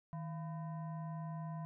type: tone with frequency modulation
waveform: sine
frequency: 158.8 Hz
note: D#3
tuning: 36 cents sharp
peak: -40 dBFS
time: 0.13-1.65 s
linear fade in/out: 0 ms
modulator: 844 Hz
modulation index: 0.55
effects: none